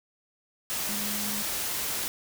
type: tone in noise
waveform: sine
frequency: 207.7 Hz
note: G#3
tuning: in tune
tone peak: -36 dBFS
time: 0.89-1.42 s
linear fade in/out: 0 ms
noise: white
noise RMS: -31 dBFS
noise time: 0.7-2.08 s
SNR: -8 dB
effects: none